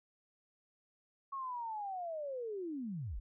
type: linear sweep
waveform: sine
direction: down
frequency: 1108.7 to 32 Hz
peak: -38 dBFS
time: 1.32-3.2 s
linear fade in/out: 10 ms
effects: none